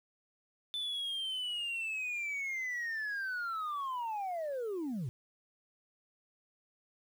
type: linear sweep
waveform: sine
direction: down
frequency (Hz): 3527 to 110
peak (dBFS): -32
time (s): 0.74-5.09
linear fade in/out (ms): 0
effects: tanh soft clip ceiling -33 dBFS + 10-bit